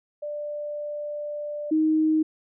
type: tone pair in turn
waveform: sine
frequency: 591 / 313.1 Hz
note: D5 / D#4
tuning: +11 / +11 cents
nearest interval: major seventh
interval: 1100 cents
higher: first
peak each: -29 / -18 dBFS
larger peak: second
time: 0.22-1.71 / 1.71-2.23 s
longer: first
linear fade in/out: 10 ms
effects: none